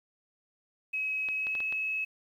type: tone with pitch glide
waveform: sine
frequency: 2554 to 2578 Hz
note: D#7 to E7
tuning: +45 to -39 cents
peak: -29 dBFS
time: 0.93-2.05 s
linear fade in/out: 10 ms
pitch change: +16 cents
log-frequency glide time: 1.34-1.58 s
type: clicks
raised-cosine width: 0.3 ms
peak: -26 dBFS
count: 5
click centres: 1.287 / 1.469 / 1.552 / 1.604 / 1.725 s
effects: 10-bit